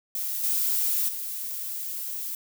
violet noise with level steps, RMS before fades -30 / -25 / -33 dBFS, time 0.15-2.35 s, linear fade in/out 2 ms, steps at 0.43 / 1.08 s, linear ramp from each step 10 ms, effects none

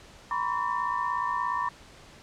sine tone cluster, 964 / 1021 / 1131 / 1802 Hz, B5 / C6 / C#6 / A6, -42 / -43 / +34 / +41 cents, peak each -31 / -31 / -31 / -36 dBFS, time 0.31-1.69 s, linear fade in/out 2 ms, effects pink hiss -51 dBFS RMS until 2.22 s + low-pass 7000 Hz 12 dB/octave

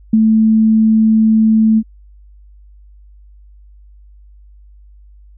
sine tone with ADSR envelope, 220 Hz, A3, in tune, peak -5 dBFS, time 0.13-1.83 s, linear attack 6 ms, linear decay 28 ms, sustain -2 dB, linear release 51 ms, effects added 50 Hz sine -39 dBFS peak until 5.37 s

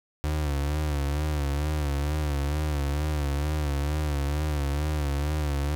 35% pulse tone with vibrato, 73.42 Hz, D2, in tune, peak -23 dBFS, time 0.24-5.75 s, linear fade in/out 0 ms, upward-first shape sine, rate 2.2 Hz, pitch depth 77 cents each way, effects none

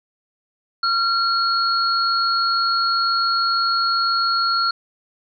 sine tone pair together, 1373 / 4333 Hz, F6 / C#8, -30 / -40 cents, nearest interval octave + minor sixth, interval 1990 cents, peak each -18 / -21 dBFS, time 0.83-4.71 s, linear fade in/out 5 ms, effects none

